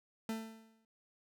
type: tone with exponential decay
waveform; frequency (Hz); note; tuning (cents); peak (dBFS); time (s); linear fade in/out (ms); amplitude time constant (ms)
40% pulse; 222.5; A3; +20; -34; 0.29-0.85; 2; 120
effects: none